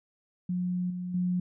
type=tone with level steps; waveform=sine; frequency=179.8 Hz; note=F#3; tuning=49 cents flat; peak=-27 / -32 / -25 dBFS; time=0.49-1.4 s; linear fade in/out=5 ms; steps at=0.9 / 1.14 s; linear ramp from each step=5 ms; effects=none